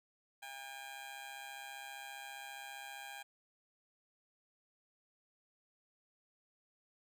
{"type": "tone with amplitude modulation", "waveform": "15% pulse", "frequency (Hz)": 806, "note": "G5", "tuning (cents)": 48, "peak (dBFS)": -37, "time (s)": [0.42, 3.23], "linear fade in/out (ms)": 10, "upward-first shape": "sine", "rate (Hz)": 135, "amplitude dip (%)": 65, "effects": []}